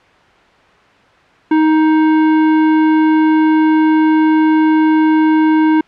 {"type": "tone with hard clipping", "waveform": "sine", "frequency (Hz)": 313.2, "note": "D#4", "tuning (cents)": 11, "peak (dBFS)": -10, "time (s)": [1.51, 5.81], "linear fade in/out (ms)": 5, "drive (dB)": 16, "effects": ["white hiss -46 dBFS RMS until 5.87 s", "low-pass 2000 Hz 12 dB/octave"]}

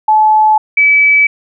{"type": "tone pair in turn", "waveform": "sine", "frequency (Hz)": [862, 2295], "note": ["A5", "D7"], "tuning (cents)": [-36, -40], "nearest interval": "octave + perfect fourth", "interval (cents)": 1696, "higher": "second", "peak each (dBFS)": -5, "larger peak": "neither", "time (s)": [[0.08, 0.58], [0.77, 1.27]], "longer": "neither", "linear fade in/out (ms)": 5, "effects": []}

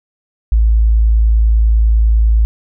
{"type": "tone", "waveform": "sine", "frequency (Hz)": 55, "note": "A1", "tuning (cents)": 0, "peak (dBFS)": -7, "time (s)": [0.52, 2.45], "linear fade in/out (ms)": 0, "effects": []}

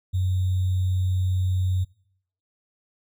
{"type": "tone with sample-and-hold", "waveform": "sine", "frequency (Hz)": 92.5, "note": "F#2", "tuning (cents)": 0, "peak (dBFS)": -20, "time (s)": [0.13, 1.85], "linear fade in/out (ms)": 20, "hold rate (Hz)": 3675, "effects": ["noise-tail reverb RT60 0.7 s tail -24 dB re dry"]}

